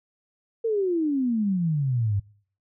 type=exponential sweep; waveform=sine; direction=down; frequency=466.2 to 96.1 Hz; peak=-21 dBFS; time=0.64-2.2 s; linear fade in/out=10 ms; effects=noise-tail reverb RT60 0.5 s tail -23 dB re dry